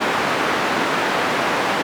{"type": "band-pass noise", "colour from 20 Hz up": "white", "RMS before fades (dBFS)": -20, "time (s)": [0, 1.83], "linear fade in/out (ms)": 20, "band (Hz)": [200, 1600], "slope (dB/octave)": 12, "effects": []}